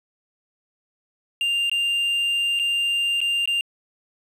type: tone with dropouts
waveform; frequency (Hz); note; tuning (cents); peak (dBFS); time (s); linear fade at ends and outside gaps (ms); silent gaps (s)
triangle; 2794; F7; 0; -18; 1.41-3.61; 1; 1.697-1.715 / 2.591-2.596 / 3.205-3.214 / 3.457-3.475
effects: resampled to 32000 Hz + 9-bit